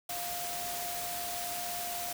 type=tone in noise; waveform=sine; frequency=703 Hz; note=F5; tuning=11 cents sharp; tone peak=-39 dBFS; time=0.09-2.13 s; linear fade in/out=5 ms; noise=white; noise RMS=-38 dBFS; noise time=0.09-2.13 s; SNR=-4 dB; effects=none